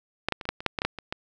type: clicks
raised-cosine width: 0.3 ms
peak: -8 / -9 / -20 / -21 / -9 / -21 / -6 / -11 / -10 / -7 / -20 / -14 dBFS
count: 12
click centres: 0.286 / 0.323 / 0.412 / 0.454 / 0.49 / 0.605 / 0.663 / 0.788 / 0.819 / 0.85 / 0.987 / 1.125 s
effects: none